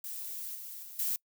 violet noise with level steps, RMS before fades -40 / -44 / -47 / -32 dBFS, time 0.04-1.16 s, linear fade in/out 2 ms, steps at 0.55 / 0.83 / 0.99 s, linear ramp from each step 2 ms, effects noise-tail reverb RT60 0.1 s tail -25 dB re dry

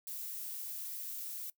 violet noise, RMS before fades -42 dBFS, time 0.07-1.5 s, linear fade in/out 2 ms, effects noise-tail reverb RT60 0.1 s tail -20 dB re dry

